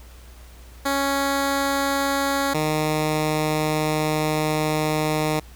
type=tone pair in turn; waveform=10% pulse; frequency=277.2 / 154.1 Hz; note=C#4 / D#3; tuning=0 / -16 cents; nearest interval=minor seventh; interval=1016 cents; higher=first; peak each=-12 / -12 dBFS; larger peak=neither; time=0.85-2.54 / 2.54-5.4 s; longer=second; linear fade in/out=10 ms; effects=added 60 Hz sine -42 dBFS peak until 5.55 s + pink hiss -50 dBFS RMS until 5.55 s